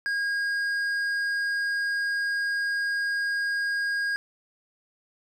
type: tone with tanh clipping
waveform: sine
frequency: 1630 Hz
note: G#6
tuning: 33 cents flat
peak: -26 dBFS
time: 0.06-4.16 s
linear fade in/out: 0 ms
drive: 8 dB
effects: none